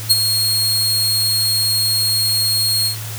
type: tone with ADSR envelope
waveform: sawtooth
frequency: 4270 Hz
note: C8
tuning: 34 cents sharp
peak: -4 dBFS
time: 0.09-2.97 s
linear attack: 21 ms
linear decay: 32 ms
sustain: -8 dB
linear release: 110 ms
effects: added 109 Hz sine -27 dBFS peak until 3.18 s + white hiss -31 dBFS RMS until 3.18 s